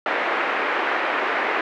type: band-pass noise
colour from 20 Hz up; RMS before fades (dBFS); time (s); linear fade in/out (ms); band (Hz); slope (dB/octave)
white; -23; 0.06-1.61; 2; 320 to 2100; 24
effects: none